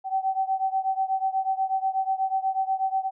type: beating tone pair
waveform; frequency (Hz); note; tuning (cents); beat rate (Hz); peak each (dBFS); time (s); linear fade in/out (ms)
sine; 764 / 772.2; G5 / G5; -45 / -26; 8.2; -25 / -27; 0.04-3.11; 50
effects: none